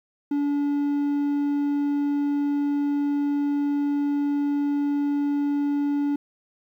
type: tone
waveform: triangle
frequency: 287.2 Hz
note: D4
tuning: 39 cents flat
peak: -19 dBFS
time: 0.31-6.16 s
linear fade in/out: 5 ms
effects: 10-bit

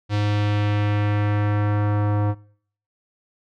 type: tone with low-pass filter sweep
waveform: square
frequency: 103.83 Hz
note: G#2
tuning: in tune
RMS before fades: -21 dBFS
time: 0.09-2.35 s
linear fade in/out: 50 ms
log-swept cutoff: 4300 to 1000 Hz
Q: 1.3
effects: noise-tail reverb RT60 0.6 s tail -24 dB re dry

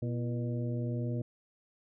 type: harmonic tone with a mistuned harmonic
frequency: 120.8 Hz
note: B2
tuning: 38 cents flat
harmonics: 1 / 2 / 3 / 4 / 5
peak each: -32 / -38 / -42 / -44 / -46 dBFS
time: 0.02-1.22 s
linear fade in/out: 5 ms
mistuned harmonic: 3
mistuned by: -91 cents
effects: none

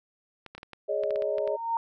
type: clicks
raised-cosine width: 0.3 ms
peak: -26 dBFS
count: 11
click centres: 0.463 / 0.55 / 0.58 / 0.631 / 0.733 / 1.036 / 1.107 / 1.159 / 1.222 / 1.383 / 1.476 s
type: chord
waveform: sine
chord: Ab suspended fourth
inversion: none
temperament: equal with one note detuned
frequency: 415.3 / 561.5 / 622.3 Hz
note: Ab4 / Db5 / Eb5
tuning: 0 / +22 / 0 cents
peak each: -31 / -30 / -29 dBFS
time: 0.88-1.57 s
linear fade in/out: 20 ms
type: tone with exponential growth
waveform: sine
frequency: 920 Hz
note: A#5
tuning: 23 cents flat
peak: -22 dBFS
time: 1.17-1.77 s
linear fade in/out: 1 ms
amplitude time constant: 130 ms
effects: none

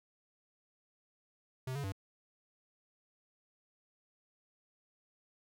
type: tone with pitch steps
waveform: square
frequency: 129.7 / 141.4 / 97.1 Hz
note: C3 / C#3 / G2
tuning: -15 / +35 / -16 cents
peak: -37 dBFS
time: 1.67-1.922 s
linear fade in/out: 5 ms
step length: 84 ms
effects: none

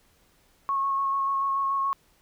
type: tone with vibrato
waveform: sine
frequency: 1095 Hz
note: C#6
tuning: 22 cents flat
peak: -23 dBFS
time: 0.69-1.93 s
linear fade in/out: 0 ms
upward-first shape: square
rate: 6.9 Hz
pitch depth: 12 cents each way
effects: pink hiss -63 dBFS RMS until 2.21 s

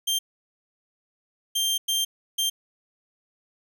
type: tone bursts at uneven times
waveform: sawtooth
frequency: 3170 Hz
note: G7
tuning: 19 cents sharp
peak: -19 dBFS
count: 4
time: 0.07-0.19 / 1.55-1.78 / 1.88-2.05 / 2.38-2.5 s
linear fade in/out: 10 ms
effects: none

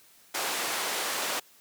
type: band-pass noise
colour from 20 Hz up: pink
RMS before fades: -31 dBFS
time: 0.34-1.4 s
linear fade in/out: 10 ms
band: 550 to 14000 Hz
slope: 12 dB/octave
effects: white hiss -58 dBFS RMS until 1.6 s + high-pass 100 Hz 12 dB/octave

